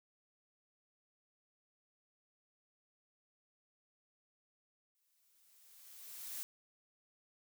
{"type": "noise with exponential growth", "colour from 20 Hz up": "blue", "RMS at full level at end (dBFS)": -42, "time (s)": [4.95, 6.43], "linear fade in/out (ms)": 0, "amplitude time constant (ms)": 320, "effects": []}